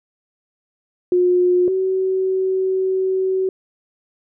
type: tone pair in turn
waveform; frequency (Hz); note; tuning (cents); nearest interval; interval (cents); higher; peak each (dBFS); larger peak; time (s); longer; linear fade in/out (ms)
sine; 359.2 / 377.7; F4 / F#4; +49 / +36; minor second; 87; second; -12 / -16; first; 1.12-1.68 / 1.68-3.49; second; 2
effects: none